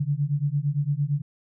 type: beating tone pair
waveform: sine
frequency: 140 / 148.8 Hz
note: C#3 / D3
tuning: +18 / +23 cents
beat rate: 8.8 Hz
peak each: -25 dBFS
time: 0-1.22 s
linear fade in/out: 10 ms
effects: none